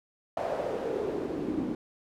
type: noise with band-pass filter sweep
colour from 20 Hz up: pink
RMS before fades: -32 dBFS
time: 0.37-1.75 s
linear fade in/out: 2 ms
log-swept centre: 660 to 260 Hz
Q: 4
effects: none